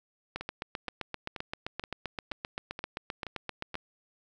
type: two click trains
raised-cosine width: 0.3 ms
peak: -22 / -18 dBFS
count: 8 / 27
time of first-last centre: 0.41-3.743 / 0.36-3.754 s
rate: 2.1 / 7.66 Hz
effects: none